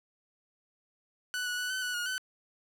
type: tone with pitch steps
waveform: sawtooth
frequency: 1487 / 1469 / 1482 / 1519 / 1478 / 1437 / 1513 Hz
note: F#6 / F#6 / F#6 / F#6 / F#6 / F6 / F#6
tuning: +8 / -13 / +2 / +45 / -2 / +49 / +38 cents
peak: -28 dBFS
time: 1.34-2.18 s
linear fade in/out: 0 ms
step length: 120 ms
effects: low-pass 12000 Hz 12 dB/octave + 9-bit